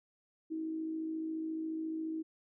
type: tone with amplitude modulation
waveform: sine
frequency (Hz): 319.3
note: D#4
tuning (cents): +45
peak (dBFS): -33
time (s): 0.5-2.23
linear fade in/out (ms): 20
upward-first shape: sine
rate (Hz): 54.3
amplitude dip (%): 40
effects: none